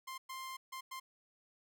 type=tone bursts at uneven times; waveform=sawtooth; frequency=1051 Hz; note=C6; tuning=7 cents sharp; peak=-39 dBFS; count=4; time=0.07-0.18 / 0.29-0.57 / 0.72-0.81 / 0.91-1 s; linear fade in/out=10 ms; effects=none